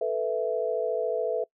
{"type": "chord", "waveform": "sine", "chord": "A suspended second", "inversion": "none", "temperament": "equal", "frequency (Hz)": [440, 493.9, 659.3], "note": ["A4", "B4", "E5"], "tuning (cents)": [0, 0, 0], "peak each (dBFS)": -29, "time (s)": [0.01, 1.44], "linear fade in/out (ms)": 5, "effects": ["noise-tail reverb RT60 0.1 s tail -24 dB re dry"]}